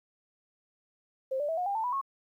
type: tone with pitch steps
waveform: sine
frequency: 528 / 585.9 / 650 / 721.3 / 800.3 / 888 / 985.3 / 1093.2 Hz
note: C5 / D5 / E5 / F#5 / G5 / A5 / B5 / C#6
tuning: +16 / -4 / -24 / -44 / +36 / +16 / -4 / -24 cents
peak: -28 dBFS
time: 1.31-2.014 s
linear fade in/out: 10 ms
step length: 88 ms
effects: 11-bit